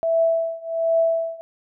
sine tone with tremolo, 659.3 Hz, E5, in tune, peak -14 dBFS, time 0.03-1.41 s, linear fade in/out 0 ms, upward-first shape triangle, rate 1.3 Hz, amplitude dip 95%, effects none

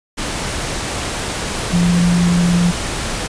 sine tone in noise, 174.61 Hz, F3, in tune, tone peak -11 dBFS, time 1.72-2.72 s, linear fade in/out 20 ms, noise pink, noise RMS -22 dBFS, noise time 0.17-3.28 s, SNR +8 dB, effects resampled to 22050 Hz

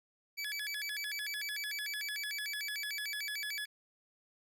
25% pulse tone with vibrato, 1975.5 Hz, B6, in tune, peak -33 dBFS, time 0.37-3.66 s, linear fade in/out 20 ms, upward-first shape square, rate 6.7 Hz, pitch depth 260 cents each way, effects none

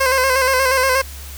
15% pulse tone with vibrato, 523.3 Hz, C5, in tune, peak -7 dBFS, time 0-1.02 s, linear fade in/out 10 ms, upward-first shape square, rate 8.4 Hz, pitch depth 42 cents each way, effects added 69 Hz sine -32 dBFS peak until 1.37 s + white hiss -37 dBFS RMS until 1.37 s

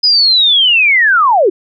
sine linear sweep, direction down, 5040 to 329.6 Hz, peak -6 dBFS, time 0.03-1.5 s, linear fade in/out 10 ms, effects none

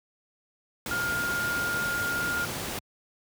sine tone in noise, 1413 Hz, F6, 20 cents sharp, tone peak -27 dBFS, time 0.91-2.45 s, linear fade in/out 2 ms, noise pink, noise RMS -33 dBFS, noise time 0.86-2.79 s, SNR +3 dB, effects high-pass 80 Hz 12 dB/octave

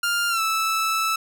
sawtooth tone with pitch glide, 1400 to 1313.8 Hz, F6 to E6, +4 to -6 cents, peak -17 dBFS, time 0.03-1.16 s, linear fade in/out 5 ms, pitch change -110 cents, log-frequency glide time 0.29-0.41 s, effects none

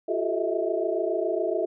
sine tone cluster, 348.3 / 381.5 / 434.5 / 631 / 658 Hz, F4 / G4 / A4 / D#5 / E5, -5 / -47 / -22 / +24 / -3 cents, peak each -30 dBFS, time 0.08-1.66 s, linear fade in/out 10 ms, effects none

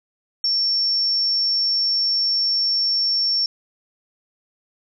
sine tone, 5450 Hz, F8, 43 cents flat, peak -17 dBFS, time 0.44-3.46 s, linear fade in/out 2 ms, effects none

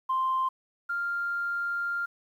sine tone pair in turn, 1046 / 1396.2 Hz, C6 / F6, -1 / -1 cents, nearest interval perfect fourth, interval 500 cents, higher second, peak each -23 / -27 dBFS, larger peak first, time 0.09-0.49 / 0.89-2.06 s, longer second, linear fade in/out 10 ms, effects tanh soft clip ceiling -20 dBFS + 10-bit

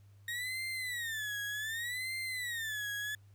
35% pulse tone with vibrato, 1861 Hz, A#6, 3 cents flat, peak -34 dBFS, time 0.28-3.15 s, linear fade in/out 2 ms, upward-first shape sine, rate 0.66 Hz, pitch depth 200 cents each way, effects added 100 Hz sine -56 dBFS peak until 3.34 s + pink hiss -73 dBFS RMS until 3.34 s

